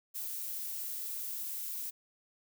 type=noise; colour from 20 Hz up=violet; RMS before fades=-39 dBFS; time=0.14-1.91 s; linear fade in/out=20 ms; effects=none